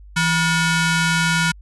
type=ring-modulated tone; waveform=sawtooth; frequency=800 Hz; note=G5; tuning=35 cents sharp; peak=-9 dBFS; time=0.16-1.52 s; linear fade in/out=10 ms; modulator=634 Hz; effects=added 50 Hz sine -39 dBFS peak until 1.61 s + resampled to 24000 Hz